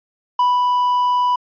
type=tone with ADSR envelope; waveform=triangle; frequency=987.8 Hz; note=B5; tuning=in tune; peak=-10 dBFS; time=0.39-1.36 s; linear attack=4 ms; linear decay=200 ms; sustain=-2 dB; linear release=7 ms; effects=resampled to 11025 Hz

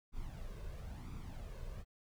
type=noise with flanger; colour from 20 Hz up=brown; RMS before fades=-45 dBFS; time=0.12-1.85 s; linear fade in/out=50 ms; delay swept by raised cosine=0.83 to 1.93 ms; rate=0.99 Hz; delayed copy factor=+0.6; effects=none

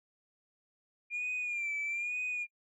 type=tone with vibrato; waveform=sine; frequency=2400 Hz; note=D7; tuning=37 cents sharp; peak=-31 dBFS; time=1.1-2.47 s; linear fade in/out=50 ms; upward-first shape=sine; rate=1.1 Hz; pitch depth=67 cents each way; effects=noise-tail reverb RT60 0.1 s tail -25 dB re dry + tanh soft clip ceiling -30 dBFS

